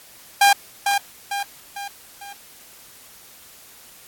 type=tone with echo; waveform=sawtooth; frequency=803 Hz; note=G5; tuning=41 cents sharp; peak=-7 dBFS; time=0.41-0.53 s; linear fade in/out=5 ms; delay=450 ms; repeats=4; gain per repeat=-6 dB; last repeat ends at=2.33 s; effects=white hiss -46 dBFS RMS until 4.07 s + AAC 64 kbps